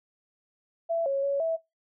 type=tone with pitch steps; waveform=sine; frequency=667 / 550 / 559 / 654 Hz; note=E5 / C#5 / C#5 / E5; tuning=+20 / -14 / +14 / -14 cents; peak=-24 dBFS; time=0.89-1.57 s; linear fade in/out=20 ms; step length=170 ms; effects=noise-tail reverb RT60 0.2 s tail -22 dB re dry